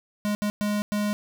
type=tone bursts at uneven times; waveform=square; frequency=207.7 Hz; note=G#3; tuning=in tune; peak=-24 dBFS; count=4; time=0.25-0.35 / 0.42-0.5 / 0.61-0.82 / 0.92-1.13 s; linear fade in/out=0 ms; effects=none